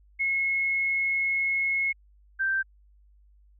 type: tone pair in turn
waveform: sine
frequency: 2174 / 1565.7 Hz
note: C#7 / G6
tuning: -34 / -3 cents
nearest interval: tritone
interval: 569 cents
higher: first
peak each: -23 dBFS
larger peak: neither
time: 0.19-1.93 / 2.39-2.63 s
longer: first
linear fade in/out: 20 ms
effects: added 50 Hz sine -55 dBFS peak until 3.59 s